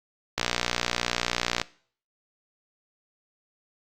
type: click train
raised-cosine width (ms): 0.2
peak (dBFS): -6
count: 75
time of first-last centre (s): 0.38-1.615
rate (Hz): 59.9
effects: noise-tail reverb RT60 0.5 s tail -21 dB re dry + Opus 48 kbps